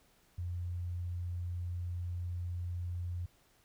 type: tone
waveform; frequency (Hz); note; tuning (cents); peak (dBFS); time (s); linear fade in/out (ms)
sine; 88; F2; +14; -35; 0.38-3.26; 5
effects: pink hiss -68 dBFS RMS until 3.64 s